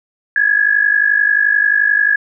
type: tone pair together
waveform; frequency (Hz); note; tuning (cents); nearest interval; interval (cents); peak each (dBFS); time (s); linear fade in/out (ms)
sine; 1655 / 1706.4; G#6 / G#6; -6 / +46; minor second; 52; -13; 0.36-2.16; 2
effects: none